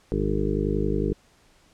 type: harmonic tone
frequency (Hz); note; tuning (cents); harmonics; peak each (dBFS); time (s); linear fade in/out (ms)
51; G#1; -31; 1 / 2 / 3 / 4 / 6 / 7 / 8 / 9; -28 / -33 / -30 / -30 / -30 / -32 / -29 / -32; 0.12-1.13; 0
effects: pink hiss -59 dBFS RMS until 1.73 s + low-pass 9000 Hz 12 dB/octave